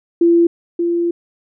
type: tone pair in turn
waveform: sine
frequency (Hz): 340 / 342.8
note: F4 / F4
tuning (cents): -46 / -32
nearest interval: unison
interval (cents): 14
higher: second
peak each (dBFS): -8 / -14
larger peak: first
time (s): 0.21-0.47 / 0.79-1.11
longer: second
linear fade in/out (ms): 5
effects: none